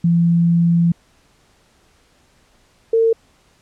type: tone pair in turn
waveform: sine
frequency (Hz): 169.8 / 453.3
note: F3 / A#4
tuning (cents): -48 / -48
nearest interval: octave + perfect fourth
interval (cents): 1700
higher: second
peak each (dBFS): -11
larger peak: neither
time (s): 0.04-0.92 / 2.93-3.13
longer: first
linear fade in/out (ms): 5
effects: pink hiss -56 dBFS RMS until 3.61 s + low-pass 9000 Hz 12 dB/octave